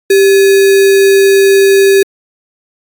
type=tone with sample-and-hold; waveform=sine; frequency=392 Hz; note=G4; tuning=in tune; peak=-3 dBFS; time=0.1-2.03 s; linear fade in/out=5 ms; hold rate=2100 Hz; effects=AAC 64 kbps